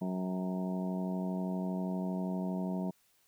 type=harmonic tone with a mistuned harmonic; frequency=92.5 Hz; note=F#2; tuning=in tune; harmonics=2 / 3 / 4 / 5 / 6 / 7 / 8 / 9 / 10; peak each=-33 / -42 / -44 / -49 / -54 / -43 / -55 / -54 / -48 dBFS; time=0.01-2.91 s; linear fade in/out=10 ms; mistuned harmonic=9; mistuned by=-59 cents; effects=white hiss -70 dBFS RMS until 3.27 s